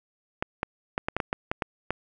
clicks, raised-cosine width 0.5 ms, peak -11 dBFS, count 10, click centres 0.425 / 0.631 / 0.979 / 1.085 / 1.166 / 1.202 / 1.329 / 1.515 / 1.622 / 1.906 s, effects none

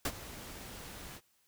pink noise with ADSR envelope, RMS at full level -31 dBFS, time 0.05-1.21 s, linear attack 4 ms, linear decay 54 ms, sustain -16 dB, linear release 55 ms, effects white hiss -72 dBFS RMS until 1.47 s

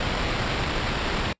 pink noise with sample-and-hold, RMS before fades -26 dBFS, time 0-1.33 s, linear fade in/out 5 ms, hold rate 6300 Hz, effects noise-tail reverb RT60 0.1 s tail -25 dB re dry + resampled to 16000 Hz

